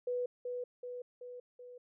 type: tone with echo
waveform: sine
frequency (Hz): 493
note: B4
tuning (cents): -3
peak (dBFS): -32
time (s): 0.07-0.26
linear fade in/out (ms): 5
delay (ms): 380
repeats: 4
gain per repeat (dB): -4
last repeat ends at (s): 1.78
effects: none